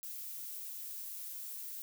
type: noise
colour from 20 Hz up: violet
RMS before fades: -44 dBFS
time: 0.03-1.82 s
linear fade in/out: 0 ms
effects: none